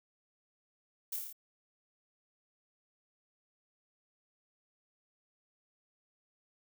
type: noise with echo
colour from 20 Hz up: violet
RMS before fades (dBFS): -37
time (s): 1.12-1.16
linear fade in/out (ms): 5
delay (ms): 28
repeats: 6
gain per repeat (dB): -2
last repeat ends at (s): 1.328
effects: none